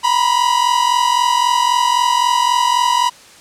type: tone pair together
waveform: 45% pulse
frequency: 955 / 998.8 Hz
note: A#5 / B5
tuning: +42 / +19 cents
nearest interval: minor second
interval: 77 cents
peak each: -15 dBFS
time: 0.03-3.1 s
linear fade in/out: 20 ms
effects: white hiss -42 dBFS RMS until 3.4 s + low-pass 8000 Hz 12 dB/octave